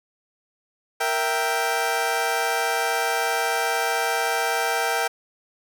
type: chord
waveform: 20% pulse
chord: E diminished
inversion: second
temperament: equal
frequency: 466.2 / 659.3 / 784 Hz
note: Bb4 / E5 / G5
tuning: 0 / 0 / 0 cents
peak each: -22 / -23 / -19 dBFS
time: 1-5.08 s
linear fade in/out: 10 ms
effects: none